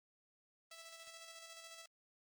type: tone with tremolo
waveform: 5% pulse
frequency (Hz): 659.3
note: E5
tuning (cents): 0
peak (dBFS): -40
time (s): 0.71-1.86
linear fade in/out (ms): 5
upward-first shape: square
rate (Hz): 14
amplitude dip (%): 35
effects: Opus 24 kbps